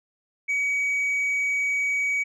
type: tone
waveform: sine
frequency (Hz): 2265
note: C#7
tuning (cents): +37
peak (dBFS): -19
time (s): 0.48-2.24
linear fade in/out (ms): 20
effects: tanh soft clip ceiling -21 dBFS